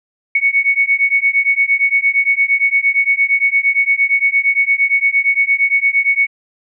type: beating tone pair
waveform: sine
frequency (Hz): 2217 / 2225.7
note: C#7 / C#7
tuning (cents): 0 / +6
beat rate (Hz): 8.7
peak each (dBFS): -14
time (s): 0.35-6.27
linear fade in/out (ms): 5
effects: none